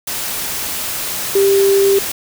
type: tone in noise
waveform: sine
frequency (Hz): 394.1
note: G4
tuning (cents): +9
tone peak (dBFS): -9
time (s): 1.35-1.99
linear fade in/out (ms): 5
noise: white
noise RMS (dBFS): -22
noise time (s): 0.07-2.12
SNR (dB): +10
effects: none